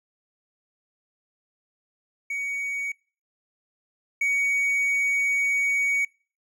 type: tone pair in turn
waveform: triangle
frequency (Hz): 2246 / 2246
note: C#7 / C#7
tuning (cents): +22 / +22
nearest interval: unison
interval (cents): 0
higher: neither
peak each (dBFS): -25 / -19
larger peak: second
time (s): 2.3-2.92 / 4.21-6.05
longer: second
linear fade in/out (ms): 5
effects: noise-tail reverb RT60 0.4 s tail -24 dB re dry